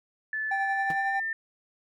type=tone with pitch glide; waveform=sine; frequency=1742 to 1800.3 Hz; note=A6 to A6; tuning=-18 to +39 cents; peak=-28 dBFS; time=0.33-1.33 s; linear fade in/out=2 ms; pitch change=+57 cents; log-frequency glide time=0.65-1.19 s
type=tone with tremolo; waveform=triangle; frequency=784 Hz; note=G5; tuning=in tune; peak=-24 dBFS; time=0.51-1.2 s; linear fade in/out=5 ms; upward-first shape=sine; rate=11 Hz; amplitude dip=40%
type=tone with exponential decay; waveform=sawtooth; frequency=161.1 Hz; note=E3; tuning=39 cents flat; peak=-28 dBFS; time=0.9-0.98 s; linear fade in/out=2 ms; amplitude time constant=16 ms
effects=none